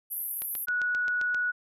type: band-pass noise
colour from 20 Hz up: white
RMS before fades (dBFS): -34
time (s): 0.1-0.66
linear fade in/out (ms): 20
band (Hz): 11000 to 13000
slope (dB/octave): 96
type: click train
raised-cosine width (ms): 0.2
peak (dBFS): -23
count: 8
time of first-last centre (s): 0.42-1.346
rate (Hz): 7.56
type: tone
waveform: sine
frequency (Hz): 1466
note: F#6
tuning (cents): -16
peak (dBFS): -25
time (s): 0.67-1.52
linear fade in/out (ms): 20
effects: none